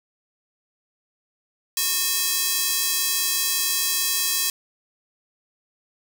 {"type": "tone with high-pass filter", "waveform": "square", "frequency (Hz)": 364.5, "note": "F#4", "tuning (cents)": -26, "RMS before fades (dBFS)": -23, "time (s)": [1.77, 4.5], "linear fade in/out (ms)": 2, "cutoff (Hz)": 4900, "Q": 0.6, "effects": []}